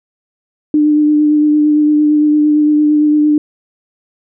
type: tone with vibrato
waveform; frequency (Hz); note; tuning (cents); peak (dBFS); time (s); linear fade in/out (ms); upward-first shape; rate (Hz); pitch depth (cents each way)
sine; 300; D4; +37; -7; 0.74-3.38; 2; sine; 8.8; 16
effects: none